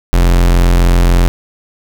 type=tone; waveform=45% pulse; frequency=43.65 Hz; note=F1; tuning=in tune; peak=-6 dBFS; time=0.13-1.28 s; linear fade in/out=0 ms; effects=none